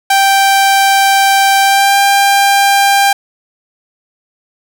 sawtooth tone with pitch glide, 784 to 795.4 Hz, G5 to G5, 0 to +25 cents, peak -3 dBFS, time 0.1-3.13 s, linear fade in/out 5 ms, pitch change +25 cents, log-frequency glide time 1.62-1.98 s, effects none

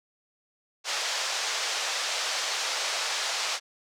white band-pass noise, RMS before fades -30 dBFS, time 0.84-3.6 s, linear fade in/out 50 ms, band 520 to 6300 Hz, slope 24 dB/octave, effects none

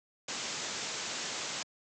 white low-pass noise, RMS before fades -38 dBFS, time 0.28-1.63 s, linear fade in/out 5 ms, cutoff 7600 Hz, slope 96 dB/octave, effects high-pass 150 Hz 12 dB/octave

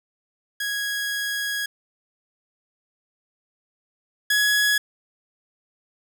sawtooth tone pair in turn, 1657 / 1679.2 Hz, G#6 / G#6, -4 / +19 cents, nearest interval unison, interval 23 cents, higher second, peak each -21 / -14 dBFS, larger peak second, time 0.6-1.66 / 4.3-4.78 s, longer first, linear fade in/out 5 ms, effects none

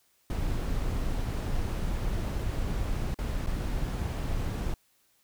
brown noise with dropouts, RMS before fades -30 dBFS, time 0.3-4.74 s, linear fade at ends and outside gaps 2 ms, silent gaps 3.144-3.187 / 3.463-3.47 s, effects white hiss -68 dBFS RMS until 5.23 s

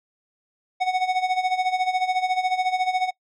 square tone with tremolo, 741 Hz, F#5, 2 cents sharp, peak -18 dBFS, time 0.8-3.11 s, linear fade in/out 20 ms, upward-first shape sine, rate 14 Hz, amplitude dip 75%, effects noise-tail reverb RT60 0.1 s tail -23 dB re dry + low-pass 4000 Hz 12 dB/octave

